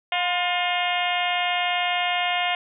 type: harmonic tone with a mistuned harmonic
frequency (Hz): 355.8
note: F4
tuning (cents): +32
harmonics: 2 / 3 / 4 / 5 / 6 / 7 / 8 / 9 / 10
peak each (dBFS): -25 / -33 / -34 / -33 / -28 / -32 / -29 / -32 / -38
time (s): 0.12-2.55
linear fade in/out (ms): 2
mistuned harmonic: 3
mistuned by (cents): -48
effects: none